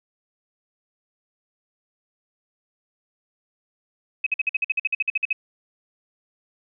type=tone bursts; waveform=sine; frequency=2548 Hz; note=D#7; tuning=41 cents sharp; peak=-18 dBFS; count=15; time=4.24-5.329 s; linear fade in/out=5 ms; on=25 ms; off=51 ms; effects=none